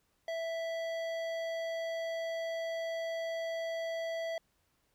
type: tone with hard clipping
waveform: sine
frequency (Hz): 659.3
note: E5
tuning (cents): 0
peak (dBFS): -36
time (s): 0.28-4.38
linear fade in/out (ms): 2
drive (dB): 13
effects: pink hiss -75 dBFS RMS until 4.94 s